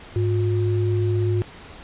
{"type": "tone pair together", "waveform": "sine", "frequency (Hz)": [104.2, 357.2], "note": ["G#2", "F4"], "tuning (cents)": [6, 39], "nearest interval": "octave + major sixth", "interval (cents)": 2133, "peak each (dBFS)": [-19, -24], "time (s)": [0.16, 1.42], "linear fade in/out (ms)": 0, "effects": ["pink hiss -42 dBFS RMS until 1.83 s", "resampled to 8000 Hz"]}